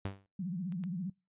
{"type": "tone with exponential decay", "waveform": "sawtooth", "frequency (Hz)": 98, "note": "G2", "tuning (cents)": 0, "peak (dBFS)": -28, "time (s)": [0.05, 0.26], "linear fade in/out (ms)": 0, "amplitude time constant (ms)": 44}
{"type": "tone with vibrato", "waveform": "sine", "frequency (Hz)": 180, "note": "F#3", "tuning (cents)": -47, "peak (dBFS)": -34, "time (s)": [0.39, 1.1], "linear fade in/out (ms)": 5, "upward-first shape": "sine", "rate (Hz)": 15, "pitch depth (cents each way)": 160}
{"type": "clicks", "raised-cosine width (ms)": 0.3, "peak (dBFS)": [-40, -36], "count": 2, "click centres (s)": [0.723, 0.838]}
{"effects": ["noise-tail reverb RT60 0.3 s tail -26 dB re dry", "resampled to 8000 Hz"]}